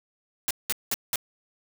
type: noise bursts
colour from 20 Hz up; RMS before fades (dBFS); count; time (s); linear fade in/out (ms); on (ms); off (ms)
white; -26; 4; 0.48-1.158; 0; 27; 190
effects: none